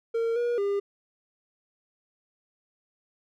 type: tone with pitch steps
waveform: triangle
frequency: 458.9 / 478.5 / 401.6 Hz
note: A#4 / A#4 / G4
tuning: -27 / +45 / +42 cents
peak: -22 dBFS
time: 0.14-0.8 s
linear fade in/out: 10 ms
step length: 220 ms
effects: none